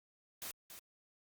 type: noise with echo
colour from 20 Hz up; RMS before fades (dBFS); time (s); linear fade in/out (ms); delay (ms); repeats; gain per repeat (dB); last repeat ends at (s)
white; -44; 0.42-0.51; 0; 280; 1; -8; 0.79
effects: Opus 48 kbps